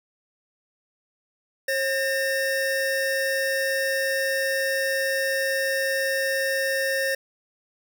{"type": "tone pair together", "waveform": "square", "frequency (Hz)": [539, 1817.2], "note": ["C#5", "A#6"], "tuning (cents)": [-49, -45], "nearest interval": "octave + major sixth", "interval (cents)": 2104, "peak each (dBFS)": -26, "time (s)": [1.68, 7.15], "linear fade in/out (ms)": 5, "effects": []}